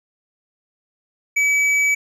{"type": "tone with hard clipping", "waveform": "sine", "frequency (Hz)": 2287, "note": "D7", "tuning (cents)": -47, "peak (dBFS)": -16, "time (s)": [1.36, 1.95], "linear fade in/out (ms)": 10, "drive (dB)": 7, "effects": []}